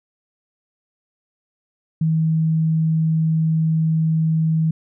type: tone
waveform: sine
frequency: 160 Hz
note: D#3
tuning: 49 cents sharp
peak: -15 dBFS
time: 2.01-4.71 s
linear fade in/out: 5 ms
effects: none